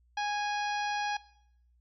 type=harmonic tone with a mistuned harmonic; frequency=827 Hz; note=G#5; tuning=8 cents flat; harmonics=1 / 2 / 3 / 4 / 5 / 6 / 7; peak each=-31 / -37 / -41 / -43 / -45 / -47 / -48 dBFS; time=0.17-1.17 s; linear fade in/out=5 ms; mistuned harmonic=7; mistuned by=-20 cents; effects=noise-tail reverb RT60 0.7 s tail -19 dB re dry + added 60 Hz sine -63 dBFS peak until 1.8 s